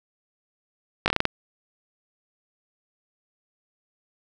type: slowing click train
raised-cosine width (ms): 0.3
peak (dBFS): -4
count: 7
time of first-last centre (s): 1.06-1.253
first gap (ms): 19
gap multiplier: 1.21
effects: none